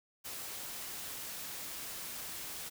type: noise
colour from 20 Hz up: white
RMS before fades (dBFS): -43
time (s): 0.24-2.7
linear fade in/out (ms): 20
effects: none